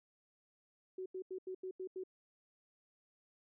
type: tone bursts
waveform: sine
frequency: 373.5 Hz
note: F#4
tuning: 16 cents sharp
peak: -40 dBFS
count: 7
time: 0.98-2.037 s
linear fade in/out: 5 ms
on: 79 ms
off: 84 ms
effects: none